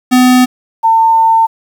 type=tone pair in turn; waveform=square / sine; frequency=252 / 901.1 Hz; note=B3 / A5; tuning=+35 / +41 cents; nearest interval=octave + minor seventh; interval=2206 cents; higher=second; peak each=-5 dBFS; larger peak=neither; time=0.11-0.46 / 0.83-1.47 s; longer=second; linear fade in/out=20 ms; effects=7-bit